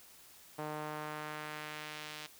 sawtooth tone with band-pass filter sweep, 152.1 Hz, D#3, 39 cents flat, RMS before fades -43 dBFS, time 0.58-2.27 s, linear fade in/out 10 ms, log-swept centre 760 to 3700 Hz, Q 0.98, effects white hiss -58 dBFS RMS until 2.39 s

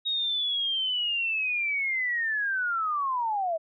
sine linear sweep, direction down, 3778 to 627 Hz, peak -25 dBFS, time 0.05-3.58 s, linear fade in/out 20 ms, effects none

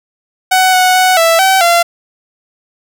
sawtooth tone with pitch steps, 747 / 738 / 742 / 661 / 765 / 686 Hz, F#5 / F#5 / F#5 / E5 / G5 / F5, +16 / -5 / +5 / +5 / -42 / -31 cents, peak -3 dBFS, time 0.51-1.83 s, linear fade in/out 10 ms, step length 220 ms, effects none

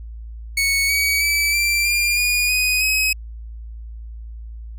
sawtooth tone with pitch steps, 2217 / 2261 / 2306 / 2352 / 2398 / 2446 / 2494 / 2544 Hz, C#7 / C#7 / D7 / D7 / D7 / D#7 / D#7 / D#7, 0 / +34 / -32 / +2 / +36 / -30 / +3 / +38 cents, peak -13 dBFS, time 0.57-3.13 s, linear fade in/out 5 ms, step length 320 ms, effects added 56 Hz sine -31 dBFS peak until 4.78 s

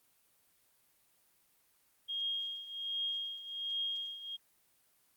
sine tone with tremolo, 3249 Hz, G#7, 39 cents flat, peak -32 dBFS, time 2.08-4.37 s, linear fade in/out 20 ms, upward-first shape triangle, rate 1.3 Hz, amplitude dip 80%, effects white hiss -71 dBFS RMS until 5.16 s + Opus 32 kbps

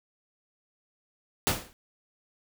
pink noise with exponential decay, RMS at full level -21 dBFS, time 1.47-1.73 s, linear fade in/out 0 ms, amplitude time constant 55 ms, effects none

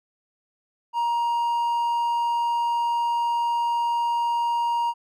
triangle tone, 942 Hz, A#5, 18 cents sharp, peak -19 dBFS, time 0.93-4.94 s, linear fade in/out 50 ms, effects none

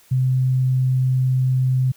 sine tone, 129.2 Hz, C3, 21 cents flat, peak -15 dBFS, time 0.11-1.92 s, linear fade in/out 10 ms, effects white hiss -53 dBFS RMS until 1.96 s

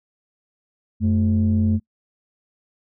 sine tone pair together, 91.62 / 217.9 Hz, F#2 / A3, -17 / -17 cents, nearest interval octave + minor third, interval 1500 cents, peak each -17 dBFS, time 1-1.8 s, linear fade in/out 50 ms, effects noise-tail reverb RT60 0.1 s tail -26 dB re dry + tanh soft clip ceiling -11 dBFS

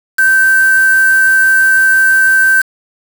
sine tone with quantisation, 1554 Hz, G6, 16 cents flat, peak -6 dBFS, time 0.18-2.62 s, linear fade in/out 10 ms, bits 3, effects none

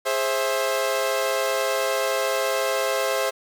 sawtooth chord, Ab augmented, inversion none, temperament equal with one note detuned, 415.3 / 529.3 / 659.3 Hz, Ab4 / C5 / E5, 0 / +20 / 0 cents, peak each -25 / -20 / -23 dBFS, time 0.05-3.31 s, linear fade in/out 20 ms, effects none

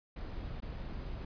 brown noise with dropouts, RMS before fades -41 dBFS, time 0.16-1.25 s, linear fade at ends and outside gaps 5 ms, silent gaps 0.604-0.622 s, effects resampled to 11025 Hz

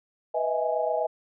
sine chord, E major seventh, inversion second, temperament equal with one note detuned, 493.9 / 631.3 / 659.3 / 830.6 Hz, B4 / D#5 / E5 / G#5, 0 / +25 / 0 / 0 cents, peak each -30 / -27 / -31 / -30 dBFS, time 0.34-1.07 s, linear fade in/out 10 ms, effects none

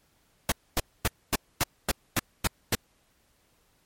pink noise bursts, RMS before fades -24 dBFS, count 9, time 0.49-2.751 s, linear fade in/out 2 ms, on 29 ms, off 250 ms, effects pink hiss -67 dBFS RMS until 3.85 s + MP3 64 kbps

